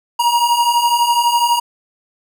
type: beating tone pair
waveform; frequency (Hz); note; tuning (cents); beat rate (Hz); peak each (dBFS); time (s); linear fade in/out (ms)
square; 941 / 953; A#5 / A#5; +16 / +38; 12; -19 / -14; 0.19-1.6; 10
effects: none